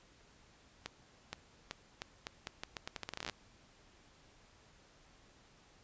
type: accelerating click train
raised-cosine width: 0.2 ms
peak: -22 dBFS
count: 21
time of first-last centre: 0.86-3.297 s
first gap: 470 ms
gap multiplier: 0.81
effects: pink hiss -64 dBFS RMS until 5.83 s + resampled to 16000 Hz